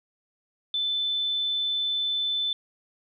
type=tone; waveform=sine; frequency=3520 Hz; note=A7; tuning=in tune; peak=-24 dBFS; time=0.74-2.53 s; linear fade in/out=2 ms; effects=none